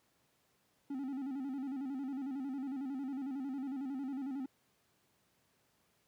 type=tone with vibrato; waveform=triangle; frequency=269.6 Hz; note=C#4; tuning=48 cents flat; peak=-35 dBFS; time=0.9-4.46 s; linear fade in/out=5 ms; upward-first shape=square; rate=11 Hz; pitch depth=79 cents each way; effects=pink hiss -74 dBFS RMS until 6.07 s + high-pass 100 Hz 12 dB/octave